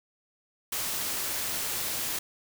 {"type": "noise with amplitude modulation", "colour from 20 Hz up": "white", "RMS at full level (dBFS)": -30, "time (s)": [0.72, 2.19], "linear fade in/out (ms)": 5, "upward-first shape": "sine", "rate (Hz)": 289, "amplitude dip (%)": 35, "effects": []}